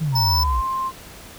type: exponential sweep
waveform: sine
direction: down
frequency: 166.9 to 54.5 Hz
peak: -19 dBFS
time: 0-0.62 s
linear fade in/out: 20 ms
type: tone with pitch glide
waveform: sine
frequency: 932.3 to 1052.5 Hz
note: A#5 to C6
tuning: 0 to +10 cents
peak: -21 dBFS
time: 0.12-0.92 s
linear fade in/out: 50 ms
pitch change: +210 cents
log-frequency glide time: 0.22-0.59 s
type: tone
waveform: square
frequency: 5274 Hz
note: E8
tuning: in tune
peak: -20 dBFS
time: 0.15-0.44 s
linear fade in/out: 10 ms
effects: pink hiss -41 dBFS RMS until 1.38 s